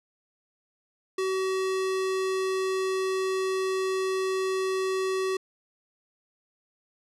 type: tone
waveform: square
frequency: 378.9 Hz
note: F#4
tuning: 41 cents sharp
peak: -26 dBFS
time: 1.18-5.37 s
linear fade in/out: 5 ms
effects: low-pass 9000 Hz 12 dB/octave